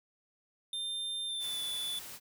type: tone with pitch glide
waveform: square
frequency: 3600 to 3473 Hz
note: A7 to A7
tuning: +39 to -23 cents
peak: -35 dBFS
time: 0.73-1.99 s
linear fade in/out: 2 ms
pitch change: -62 cents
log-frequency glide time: 1.27-1.61 s
type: noise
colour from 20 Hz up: white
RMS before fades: -46 dBFS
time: 1.39-2.2 s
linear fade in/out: 50 ms
effects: none